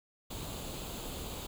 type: noise with comb filter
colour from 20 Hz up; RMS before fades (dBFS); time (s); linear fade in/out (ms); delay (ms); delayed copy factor
pink; -41; 0.3-1.47; 10; 0.27; +0.6
effects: none